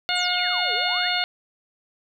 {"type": "harmonic tone", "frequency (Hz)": 718, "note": "F5", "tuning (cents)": 48, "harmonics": [1, 2, 3, 4, 5, 6], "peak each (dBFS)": [-28, -28, -28, -28, -28, -28], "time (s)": [0.09, 1.24], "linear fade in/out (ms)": 0}
{"type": "exponential two-way sweep", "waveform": "sine", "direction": "down then up", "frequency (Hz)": [8870, 398.7, 2342], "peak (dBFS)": -34, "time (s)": [0.15, 1.11], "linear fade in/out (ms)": 10, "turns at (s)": 0.74}
{"effects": ["9-bit"]}